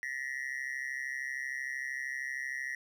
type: tone with amplitude modulation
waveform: triangle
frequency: 1900 Hz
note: A#6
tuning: 33 cents sharp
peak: -29 dBFS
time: 0.03-2.75 s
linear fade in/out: 0 ms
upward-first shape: sine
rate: 133 Hz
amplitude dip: 100%
effects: none